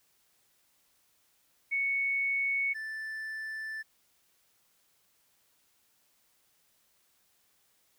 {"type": "tone pair in turn", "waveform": ["sine", "triangle"], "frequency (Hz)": [2217, 1761.2], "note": ["C#7", "A6"], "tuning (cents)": [0, 1], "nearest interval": "major third", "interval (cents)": 399, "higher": "first", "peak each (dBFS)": [-27, -34], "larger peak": "first", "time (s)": [[1.71, 2.74], [2.74, 3.83]], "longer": "second", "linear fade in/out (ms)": 20, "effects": ["white hiss -70 dBFS RMS until 7.98 s"]}